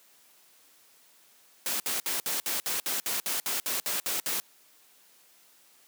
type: noise bursts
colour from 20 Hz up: white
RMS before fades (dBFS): -30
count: 14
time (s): 1.66-4.4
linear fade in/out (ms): 0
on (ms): 140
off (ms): 60
effects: white hiss -60 dBFS RMS until 5.87 s + high-pass 200 Hz 12 dB/octave

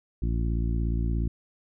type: harmonic tone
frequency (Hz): 57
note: A#1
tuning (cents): -38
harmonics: 1 / 2 / 3 / 4 / 5 / 6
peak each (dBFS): -25 / -31 / -35 / -37 / -39 / -41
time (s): 0.22-1.28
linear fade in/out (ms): 5
effects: none

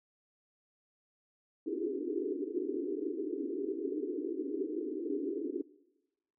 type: band-pass noise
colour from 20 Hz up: white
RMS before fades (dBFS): -36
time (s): 1.66-5.62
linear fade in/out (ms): 10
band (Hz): 270 to 430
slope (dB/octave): 96
effects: noise-tail reverb RT60 1.0 s tail -20 dB re dry

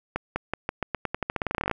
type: accelerating click train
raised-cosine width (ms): 0.5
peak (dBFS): -11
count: 22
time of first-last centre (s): 0.16-1.713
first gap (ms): 200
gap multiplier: 0.88
effects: none

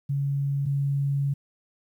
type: tone pair in turn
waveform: sine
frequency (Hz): 140 / 140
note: C#3 / C#3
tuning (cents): +18 / +18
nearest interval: unison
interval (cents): 0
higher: neither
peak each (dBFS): -23 / -22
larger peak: second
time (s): 0.09-0.66 / 0.66-1.34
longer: second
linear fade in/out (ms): 10
effects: 10-bit

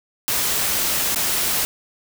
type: noise with dropouts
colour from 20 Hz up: white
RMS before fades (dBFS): -21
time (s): 0.28-1.65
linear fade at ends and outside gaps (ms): 0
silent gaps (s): 1.147-1.159
effects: none

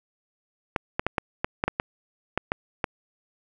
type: clicks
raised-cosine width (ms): 0.5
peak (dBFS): -8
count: 11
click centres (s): 0.762 / 0.995 / 1.066 / 1.182 / 1.445 / 1.639 / 1.68 / 1.799 / 2.376 / 2.519 / 2.842
effects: none

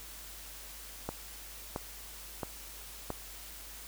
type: click train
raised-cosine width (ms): 1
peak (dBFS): -20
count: 4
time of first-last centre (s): 1.09-3.103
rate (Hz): 1.49
effects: added 50 Hz sine -52 dBFS peak until 3.87 s + white hiss -48 dBFS RMS until 3.87 s

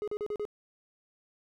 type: tone bursts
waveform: triangle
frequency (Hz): 418.2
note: G#4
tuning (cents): +12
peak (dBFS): -29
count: 5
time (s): 0.02-0.452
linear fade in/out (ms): 0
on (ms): 56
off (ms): 38
effects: none

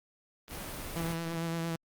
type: noise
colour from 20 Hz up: pink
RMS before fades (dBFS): -40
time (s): 0.48-1.17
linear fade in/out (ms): 50
type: clicks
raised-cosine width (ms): 0.2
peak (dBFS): -30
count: 2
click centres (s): 0.482 / 0.51
type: tone with vibrato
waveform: sawtooth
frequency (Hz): 166.1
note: E3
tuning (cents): +13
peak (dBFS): -28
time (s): 0.96-1.76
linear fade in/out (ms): 5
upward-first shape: sine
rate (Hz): 8.8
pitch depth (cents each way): 21
effects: Opus 32 kbps

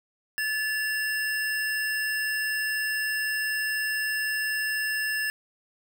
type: tone pair together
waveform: square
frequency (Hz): 1732 / 2753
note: A6 / F7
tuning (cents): -28 / -25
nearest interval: minor sixth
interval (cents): 803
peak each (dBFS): -27 / -36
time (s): 0.38-5.3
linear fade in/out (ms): 0
effects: none

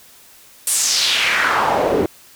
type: noise with band-pass filter sweep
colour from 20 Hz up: pink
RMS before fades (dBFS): -17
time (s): 0.67-2.06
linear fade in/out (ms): 2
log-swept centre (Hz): 10000 to 340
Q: 2.5
effects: white hiss -46 dBFS RMS until 2.35 s

